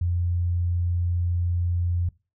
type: tone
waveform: sine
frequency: 87.31 Hz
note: F2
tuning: in tune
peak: -21 dBFS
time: 0.01-2.09 s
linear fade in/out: 5 ms
effects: noise-tail reverb RT60 0.3 s tail -22 dB re dry